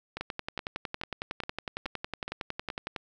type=two click trains; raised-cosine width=0.3 ms; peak=-19 / -17 dBFS; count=7 / 31; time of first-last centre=0.17-2.702 / 0.21-2.962 s; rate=2.37 / 10.9 Hz; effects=none